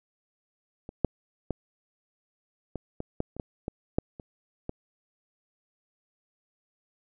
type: clicks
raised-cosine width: 2 ms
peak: -26 / -8 / -15 / -20 / -20 / -14 / -29 / -18 / -18 / -10 / -28 / -19 dBFS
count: 12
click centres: 0.891 / 1.047 / 1.507 / 2.757 / 3.004 / 3.204 / 3.366 / 3.398 / 3.681 / 3.985 / 4.198 / 4.694 s
effects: none